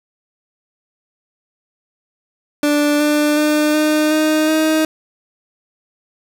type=tone with pitch steps; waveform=30% pulse; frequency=293.7 / 297.6 / 301.6 / 305.6 / 309.7 / 313.9 Hz; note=D4 / D4 / D4 / D#4 / D#4 / D#4; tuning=0 / +23 / +46 / -31 / -8 / +15 cents; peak=-10 dBFS; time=2.63-4.85 s; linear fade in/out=2 ms; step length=370 ms; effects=none